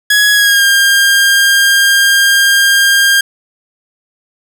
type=tone with pitch glide; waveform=sawtooth; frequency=1674 to 1605.8 Hz; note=G#6 to G6; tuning=+13 to +41 cents; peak=-3 dBFS; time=0.1-3.21 s; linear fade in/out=5 ms; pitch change=-72 cents; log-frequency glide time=0.33-0.64 s; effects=none